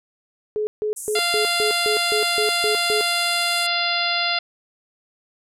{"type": "tone bursts", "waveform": "sine", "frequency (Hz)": 424.9, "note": "G#4", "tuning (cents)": 40, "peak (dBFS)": -20, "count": 10, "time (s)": [0.56, 3.01], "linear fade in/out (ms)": 0, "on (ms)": 110, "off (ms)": 150}
{"type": "band-pass noise", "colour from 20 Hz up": "white", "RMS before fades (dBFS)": -33, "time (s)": [0.96, 3.67], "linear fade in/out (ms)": 10, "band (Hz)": [6900, 11000], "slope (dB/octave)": 48}
{"type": "harmonic tone", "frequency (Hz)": 694, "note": "F5", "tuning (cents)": -11, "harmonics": [1, 2, 3, 4, 5, 6, 7], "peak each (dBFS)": [-27, -27, -27, -27, -27, -27, -27], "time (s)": [1.15, 4.39], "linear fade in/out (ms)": 5}
{"effects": []}